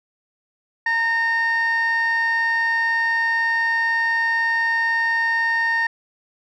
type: tone pair together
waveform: sine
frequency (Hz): 918 / 1836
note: A#5 / A#6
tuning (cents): -27 / -27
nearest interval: octave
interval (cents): 1200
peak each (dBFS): -22 / -16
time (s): 0.86-5.87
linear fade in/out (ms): 5
effects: tanh soft clip ceiling -15 dBFS